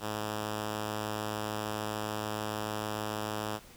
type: tone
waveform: 5% pulse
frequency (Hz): 106.7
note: G#2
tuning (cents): +47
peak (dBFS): -22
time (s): 0-3.6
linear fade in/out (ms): 50
effects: pink hiss -54 dBFS RMS until 3.76 s